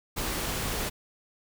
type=noise; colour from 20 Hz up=pink; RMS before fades=-31 dBFS; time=0.16-0.9 s; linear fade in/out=20 ms; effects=none